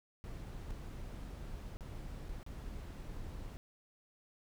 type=noise with dropouts; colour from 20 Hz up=brown; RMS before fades=-45 dBFS; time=0.24-3.57 s; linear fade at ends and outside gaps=0 ms; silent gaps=0.705-0.708 / 1.77-1.808 / 2.286-2.29 / 2.43-2.464 s; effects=none